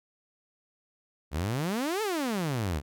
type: exponential two-way sweep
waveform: sawtooth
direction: up then down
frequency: 67.2 to 452.1 to 67.2 Hz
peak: -24 dBFS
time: 1.31-2.82 s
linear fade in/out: 50 ms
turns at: 2.02 s
effects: none